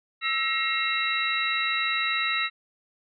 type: tone cluster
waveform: sine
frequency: 1319 / 1892 / 2142 / 2715 / 3890 Hz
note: E6 / A#6 / C7 / F7 / B7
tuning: +1 / +25 / +40 / -50 / -27 cents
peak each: -30 dBFS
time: 0.21-2.5 s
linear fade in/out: 50 ms
effects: none